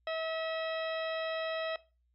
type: harmonic tone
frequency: 645 Hz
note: E5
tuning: 38 cents flat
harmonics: 1 / 2 / 3 / 4 / 5 / 6 / 8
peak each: -34 / -42 / -43 / -46 / -46 / -47 / -55 dBFS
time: 0.07-1.76 s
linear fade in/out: 2 ms
effects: noise-tail reverb RT60 0.3 s tail -18 dB re dry + added 60 Hz sine -70 dBFS peak until 2.14 s